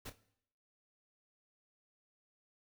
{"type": "noise with echo", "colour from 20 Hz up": "pink", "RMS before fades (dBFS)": -45, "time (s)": [0.05, 0.1], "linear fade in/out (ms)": 10, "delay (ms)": 28, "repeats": 3, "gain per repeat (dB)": -12, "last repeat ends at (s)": 0.184, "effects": ["noise-tail reverb RT60 0.7 s tail -17 dB re dry"]}